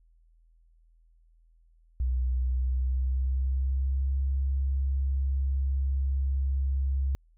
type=tone with pitch glide; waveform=sine; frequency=62.6 to 67.48 Hz; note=B1 to C#2; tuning=+24 to -46 cents; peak=-24 dBFS; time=2-7.15 s; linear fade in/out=0 ms; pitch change=+130 cents; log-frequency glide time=2.36-4.17 s; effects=added 41 Hz sine -58 dBFS peak until 7.37 s